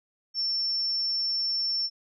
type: tone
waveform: sine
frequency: 5410 Hz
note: E8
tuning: 44 cents sharp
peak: -25 dBFS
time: 0.34-1.9 s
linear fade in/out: 50 ms
effects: none